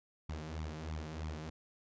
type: tone with flanger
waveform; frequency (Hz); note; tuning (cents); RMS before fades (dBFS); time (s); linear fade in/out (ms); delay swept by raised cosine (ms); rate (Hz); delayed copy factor
sawtooth; 78; D#2; +5; -42; 0.29-1.5; 5; 0.86 to 5.96; 3.1; +0.75
effects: resampled to 16000 Hz